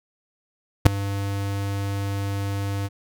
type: tone with ADSR envelope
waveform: square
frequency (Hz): 99.5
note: G2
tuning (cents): +26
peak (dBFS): -5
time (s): 0.85-2.89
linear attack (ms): 15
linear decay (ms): 5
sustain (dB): -20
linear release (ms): 34
effects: none